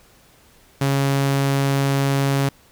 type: tone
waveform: sawtooth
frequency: 138.1 Hz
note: C#3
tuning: 6 cents flat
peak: -13 dBFS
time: 0.81-2.49 s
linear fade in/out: 5 ms
effects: pink hiss -53 dBFS RMS until 2.71 s